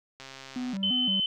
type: click train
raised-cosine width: 0.2 ms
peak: -26 dBFS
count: 77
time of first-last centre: 0.2-0.767 s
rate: 134 Hz
type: tone with vibrato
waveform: triangle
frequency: 220.4 Hz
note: A3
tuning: 3 cents sharp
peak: -28 dBFS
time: 0.56-1.2 s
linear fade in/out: 2 ms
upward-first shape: square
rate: 2.9 Hz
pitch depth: 220 cents each way
type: tone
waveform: sine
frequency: 3051 Hz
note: G7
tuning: 48 cents flat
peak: -24 dBFS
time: 0.83-1.26 s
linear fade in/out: 2 ms
effects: none